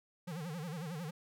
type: tone with vibrato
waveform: square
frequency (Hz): 163.3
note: E3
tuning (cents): -16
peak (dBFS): -40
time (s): 0.27-1.11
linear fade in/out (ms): 10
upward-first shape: sine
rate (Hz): 11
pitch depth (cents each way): 190
effects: none